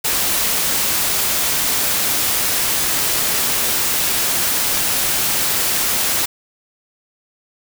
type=noise; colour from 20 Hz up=white; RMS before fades=-18 dBFS; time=0.04-6.26 s; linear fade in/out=10 ms; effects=none